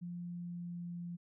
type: tone with pitch glide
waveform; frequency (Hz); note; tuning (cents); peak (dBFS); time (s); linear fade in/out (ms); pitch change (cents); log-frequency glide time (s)
sine; 174.61 to 173.3; F3 to F3; 0 to -13; -40; 0.01-1.17; 20; -13; 0.19-0.96
effects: none